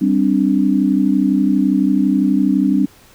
sine chord, G suspended fourth, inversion none, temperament equal, 196 / 261.6 / 293.7 Hz, G3 / C4 / D4, 0 / 0 / 0 cents, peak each -16 dBFS, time 0.01-2.86 s, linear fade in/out 10 ms, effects pink hiss -47 dBFS RMS until 3.14 s

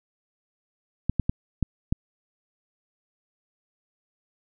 clicks, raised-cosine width 5 ms, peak -10 dBFS, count 5, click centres 1.096 / 1.197 / 1.295 / 1.627 / 1.925 s, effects none

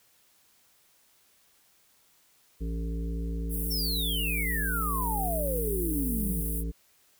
harmonic tone, 56.2 Hz, A1, 37 cents sharp, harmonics 1 / 3 / 5 / 7 / 8, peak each -30 / -37 / -41 / -49 / -45 dBFS, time 2.6-6.72 s, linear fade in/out 20 ms
pink high-pass noise, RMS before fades -36 dBFS, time 3.49-6.64 s, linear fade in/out 50 ms, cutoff 9800 Hz, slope 48 dB/octave
sine exponential sweep, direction down, 5588 to 161.3 Hz, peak -30 dBFS, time 3.7-6.42 s, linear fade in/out 20 ms
effects white hiss -64 dBFS RMS until 7.19 s

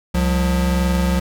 square tone pair together, 67.1 / 179.14 Hz, C2 / F3, +44 / +44 cents, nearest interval octave + perfect fourth, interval 1700 cents, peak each -19 dBFS, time 0.14-1.2 s, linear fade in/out 10 ms, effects none

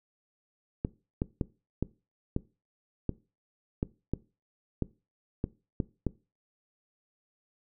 clicks, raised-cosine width 3 ms, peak -15 dBFS, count 12, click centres 0.849 / 1.219 / 1.412 / 1.826 / 2.364 / 3.093 / 3.829 / 4.136 / 4.823 / 5.441 / 5.802 / 6.067 s, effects noise-tail reverb RT60 0.3 s tail -20 dB re dry

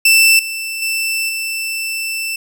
sawtooth tone with level steps, 2664 Hz, E7, 18 cents sharp, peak -4 / -18 / -13 / -16 dBFS, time 0.05-2.36 s, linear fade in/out 5 ms, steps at 0.39 / 0.82 / 1.29 s, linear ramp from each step 2 ms, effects none

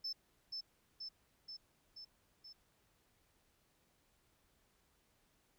sine tone with echo, 5274 Hz, E8, in tune, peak -37 dBFS, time 0.04-0.13 s, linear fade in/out 10 ms, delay 480 ms, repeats 5, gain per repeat -3 dB, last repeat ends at 2.53 s, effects tanh soft clip ceiling -36 dBFS + pink hiss -75 dBFS RMS until 5.58 s

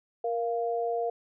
sine tone pair together, 469 / 694.4 Hz, A#4 / F5, +11 / -10 cents, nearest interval perfect fifth, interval 679 cents, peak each -29 / -30 dBFS, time 0.24-1.1 s, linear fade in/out 5 ms, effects none

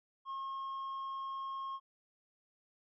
sine tone with tanh clipping, 1079 Hz, C#6, 47 cents flat, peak -39 dBFS, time 0.25-1.8 s, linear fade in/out 50 ms, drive 3 dB, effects none

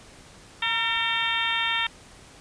harmonic tone with a mistuned harmonic, 454 Hz, A#4, 46 cents flat, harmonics 2 / 3 / 4 / 5 / 6 / 7 / 8, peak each -32 / -32 / -29 / -31 / -31 / -30 / -30 dBFS, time 0.62-1.87 s, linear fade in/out 5 ms, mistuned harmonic 2, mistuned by +49 cents, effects pink hiss -49 dBFS RMS until 2.4 s + resampled to 22050 Hz

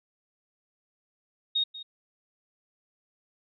sine tone with echo, 3729 Hz, A#7, in tune, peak -23 dBFS, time 1.55-1.64 s, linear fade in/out 10 ms, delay 190 ms, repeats 1, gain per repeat -15 dB, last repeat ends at 1.83 s, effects none

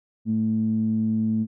sawtooth tone with low-pass filter, 110 Hz, A2, in tune, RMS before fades -23 dBFS, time 0.25-1.47 s, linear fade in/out 50 ms, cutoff 230 Hz, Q 9.9, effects none

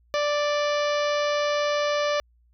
harmonic tone with a mistuned harmonic, 587.3 Hz, D5, in tune, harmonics 1 / 2 / 3 / 4 / 5 / 6 / 7 / 8 / 9 / 10, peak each -23 / -29 / -33 / -35 / -37 / -39 / -40 / -41 / -42 / -43 dBFS, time 0.14-2.2 s, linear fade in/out 0 ms, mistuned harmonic 9, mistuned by -19 cents, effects added 59 Hz sine -58 dBFS peak until 2.53 s

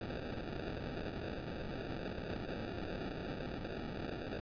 blue noise with sample-and-hold, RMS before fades -42 dBFS, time 0.01-4.4 s, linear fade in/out 2 ms, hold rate 1050 Hz, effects resampled to 11025 Hz

